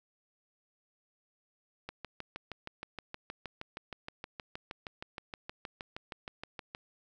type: click train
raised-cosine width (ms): 0.3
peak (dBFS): -24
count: 32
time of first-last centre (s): 1.89-6.749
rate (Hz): 6.38
effects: none